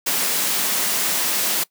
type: high-pass noise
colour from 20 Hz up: white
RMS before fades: -21 dBFS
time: 0.06-1.64 s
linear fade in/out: 10 ms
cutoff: 150 Hz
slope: 48 dB/octave
effects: noise-tail reverb RT60 0.1 s tail -21 dB re dry